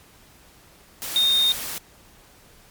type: tone in noise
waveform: sine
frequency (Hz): 3677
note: A#7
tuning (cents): -24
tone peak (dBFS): -16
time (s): 1.16-1.52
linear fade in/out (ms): 0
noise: white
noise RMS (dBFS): -31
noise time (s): 1.02-1.78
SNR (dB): +12
effects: pink hiss -52 dBFS RMS until 2.7 s + MP3 96 kbps